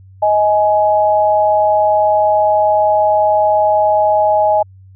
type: tone pair together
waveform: sine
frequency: 629 / 838.3 Hz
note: D#5 / G#5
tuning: +19 / +16 cents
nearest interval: perfect fourth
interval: 497 cents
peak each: -12 dBFS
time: 0.22-4.63 s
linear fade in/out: 10 ms
effects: added 95 Hz sine -38 dBFS peak until 4.95 s